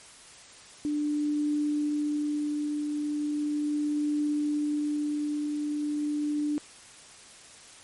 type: tone with tremolo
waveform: sine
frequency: 296.2 Hz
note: D4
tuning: 15 cents sharp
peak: -24 dBFS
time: 0.85-6.58 s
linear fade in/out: 0 ms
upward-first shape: triangle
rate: 0.37 Hz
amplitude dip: 35%
effects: white hiss -50 dBFS RMS until 7.83 s + MP3 48 kbps